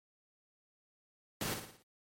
pink noise with echo, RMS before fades -36 dBFS, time 1.41-1.54 s, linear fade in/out 2 ms, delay 57 ms, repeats 5, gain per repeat -6 dB, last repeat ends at 1.825 s, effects high-pass 80 Hz 12 dB/octave + MP3 64 kbps

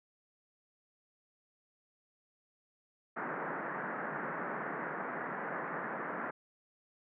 white band-pass noise, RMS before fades -39 dBFS, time 3.16-6.31 s, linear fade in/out 10 ms, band 150 to 1800 Hz, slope 48 dB/octave, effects none

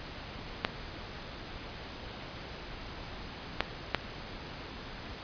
clicks, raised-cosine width 0.3 ms, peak -9 dBFS, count 3, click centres 0.649 / 3.606 / 3.947 s, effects pink hiss -43 dBFS RMS until 5.23 s + resampled to 11025 Hz

